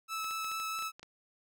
sawtooth tone with vibrato, 1307 Hz, E6, 15 cents flat, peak -31 dBFS, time 0.08-0.92 s, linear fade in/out 50 ms, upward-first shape sine, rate 4.6 Hz, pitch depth 8 cents each way
clicks, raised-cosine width 0.2 ms, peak -31 dBFS, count 9, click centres 0.244 / 0.31 / 0.445 / 0.516 / 0.6 / 0.79 / 0.824 / 0.995 / 1.03 s
effects none

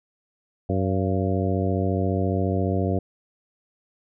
harmonic tone with a mistuned harmonic, 94.5 Hz, F#2, 37 cents sharp, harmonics 1 / 2 / 3 / 4 / 5 / 6 / 7, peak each -24 / -27 / -29 / -30 / -31 / -32 / -32 dBFS, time 0.69-2.99 s, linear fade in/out 5 ms, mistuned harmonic 7, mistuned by +60 cents, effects none

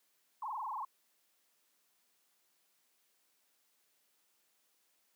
sine tone with frequency modulation, 969 Hz, B5, 33 cents flat, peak -37 dBFS, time 0.42-0.85 s, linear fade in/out 5 ms, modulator 21.6 Hz, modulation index 6.2, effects white hiss -75 dBFS RMS until 5.15 s + high-pass 200 Hz 12 dB/octave

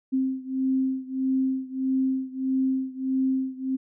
sine beating tone pair, 262.6 / 264.2 Hz, C4 / C4, +6 / +17 cents, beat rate 1.6 Hz, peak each -25 / -27 dBFS, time 0.12-3.77 s, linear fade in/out 20 ms, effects none

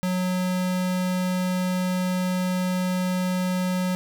square tone, 183 Hz, F#3, 19 cents flat, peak -23 dBFS, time 0.03-3.95 s, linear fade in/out 0 ms, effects none

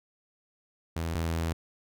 sawtooth tone pair in turn, 82.41 / 82.41 Hz, E2 / E2, 0 / 0 cents, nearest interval unison, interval 0 cents, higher neither, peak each -26 / -24 dBFS, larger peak second, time 0.96-1.15 / 1.15-1.53 s, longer second, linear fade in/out 5 ms, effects none

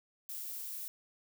violet noise, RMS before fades -42 dBFS, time 0.29-0.88 s, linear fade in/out 0 ms, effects none

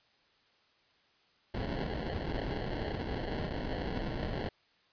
pink noise with sample-and-hold, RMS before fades -36 dBFS, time 1.54-4.49 s, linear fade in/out 5 ms, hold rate 1225 Hz, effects white hiss -68 dBFS RMS until 4.92 s + resampled to 11025 Hz

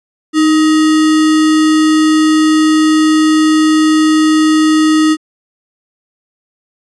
sine tone with sample-and-hold, 311.1 Hz, D#4, in tune, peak -6 dBFS, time 0.33-5.17 s, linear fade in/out 50 ms, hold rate 1575 Hz, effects resampled to 22050 Hz

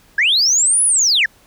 sine linear two-way sweep, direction up then down, 1581 to 10400 to 1581 Hz, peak -10 dBFS, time 0.18-1.26 s, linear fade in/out 5 ms, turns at 0.84 s, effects tanh soft clip ceiling -7 dBFS + pink hiss -51 dBFS RMS until 1.46 s

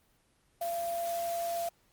sine tone in noise, 683 Hz, F5, 39 cents flat, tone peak -31 dBFS, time 0.61-1.69 s, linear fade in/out 5 ms, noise white, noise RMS -44 dBFS, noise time 0.61-1.69 s, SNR +10 dB, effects pink hiss -69 dBFS RMS until 1.92 s + Opus 24 kbps

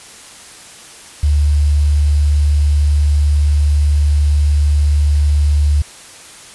sine tone with quantisation, 73.5 Hz, D2, 2 cents sharp, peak -9 dBFS, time 1.23-5.82 s, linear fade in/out 5 ms, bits 6, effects white hiss -37 dBFS RMS until 6.54 s + resampled to 24000 Hz

